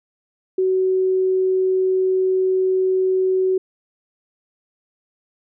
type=tone; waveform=sine; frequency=375 Hz; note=F#4; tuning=23 cents sharp; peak=-15 dBFS; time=0.58-3.58 s; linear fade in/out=5 ms; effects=none